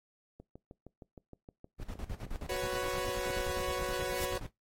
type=click train; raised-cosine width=2 ms; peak=-35 dBFS; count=14; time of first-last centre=0.4-2.422 s; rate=6.43 Hz
type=noise with tremolo; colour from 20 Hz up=brown; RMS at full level=-39 dBFS; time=1.78-4.51 s; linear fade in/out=50 ms; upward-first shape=square; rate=9.5 Hz; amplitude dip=80%
type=chord; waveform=sawtooth; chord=F# suspended fourth; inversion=none; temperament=equal; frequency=370 / 493.9 / 554.4 Hz; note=F#4 / B4 / C#5; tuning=0 / 0 / 0 cents; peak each=-34 dBFS; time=2.49-4.38 s; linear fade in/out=5 ms
type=noise with exponential growth; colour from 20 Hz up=white; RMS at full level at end=-37 dBFS; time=3.9-4.25 s; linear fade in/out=2 ms; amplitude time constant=76 ms
effects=noise-tail reverb RT60 0.2 s tail -23 dB re dry + AAC 48 kbps